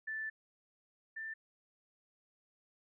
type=tone pair in turn; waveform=sine; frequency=1759 / 1779.4 Hz; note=A6 / A6; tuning=-1 / +19 cents; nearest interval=unison; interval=20 cents; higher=second; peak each=-37 / -40 dBFS; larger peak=first; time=0.07-0.3 / 1.16-1.34 s; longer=first; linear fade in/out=10 ms; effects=none